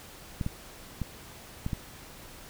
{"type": "clicks", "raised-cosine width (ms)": 5, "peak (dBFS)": -18, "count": 5, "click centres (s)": [0.412, 0.464, 1.017, 1.664, 1.732], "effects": ["pink hiss -48 dBFS RMS until 2.49 s"]}